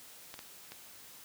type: clicks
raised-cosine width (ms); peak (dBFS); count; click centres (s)
0.2; -27; 3; 0.341 / 0.391 / 0.72
effects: white hiss -53 dBFS RMS until 1.24 s + high-pass 60 Hz 12 dB/octave